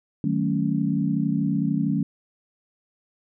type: chord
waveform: sine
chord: D# half-diminished seventh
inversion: none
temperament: equal with one note detuned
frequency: 155.56 / 188.78 / 220 / 277.2 Hz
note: D#3 / F#3 / A3 / C#4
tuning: 0 / +35 / 0 / 0 cents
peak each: -26 dBFS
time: 0.24-2.03 s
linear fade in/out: 2 ms
effects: none